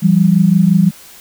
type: tone pair together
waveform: sine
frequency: 169.1 / 194.8 Hz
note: E3 / G3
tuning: +44 / -11 cents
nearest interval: major second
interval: 245 cents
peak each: -10 dBFS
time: 0.02-0.91 s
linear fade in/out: 20 ms
effects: white hiss -39 dBFS RMS until 1.2 s